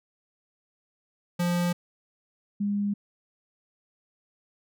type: tone pair in turn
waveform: square / sine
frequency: 175.1 / 203.4 Hz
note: F3 / G#3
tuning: +5 / -36 cents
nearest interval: minor third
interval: 259 cents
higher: second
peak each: -24 dBFS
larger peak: neither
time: 1.39-1.73 / 2.6-2.94 s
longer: neither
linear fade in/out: 10 ms
effects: none